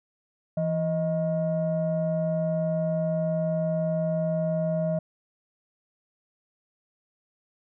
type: tone pair together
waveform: sine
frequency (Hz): 166.3 / 627.9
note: E3 / D#5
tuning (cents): +16 / +16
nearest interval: octave + major seventh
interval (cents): 2300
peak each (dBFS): -25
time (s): 0.57-4.99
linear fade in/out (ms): 5
effects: tanh soft clip ceiling -18 dBFS